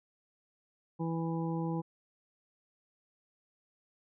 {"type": "harmonic tone", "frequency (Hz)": 164.81, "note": "E3", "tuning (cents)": 0, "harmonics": [1, 2, 3, 5, 6], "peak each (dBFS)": [-33, -37, -42, -43, -46], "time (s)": [0.99, 1.82], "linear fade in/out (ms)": 20, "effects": []}